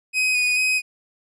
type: tone with vibrato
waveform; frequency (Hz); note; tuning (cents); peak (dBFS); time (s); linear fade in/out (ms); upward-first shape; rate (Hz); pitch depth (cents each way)
40% pulse; 2498; D#7; +6; -17; 0.13-0.82; 50; square; 2.3; 14
effects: resampled to 22050 Hz